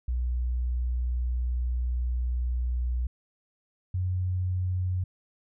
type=tone pair in turn; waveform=sine; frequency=61.2 / 91.38 Hz; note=B1 / F#2; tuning=-15 / -21 cents; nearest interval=perfect fifth; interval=694 cents; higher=second; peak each=-25 dBFS; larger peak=neither; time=0.08-3.07 / 3.94-5.04 s; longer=first; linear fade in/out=5 ms; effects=none